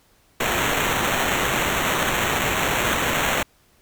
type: noise with sample-and-hold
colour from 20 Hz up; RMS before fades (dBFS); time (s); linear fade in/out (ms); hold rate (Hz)
blue; -22; 0.4-3.43; 5; 4900
effects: pink hiss -59 dBFS RMS until 3.81 s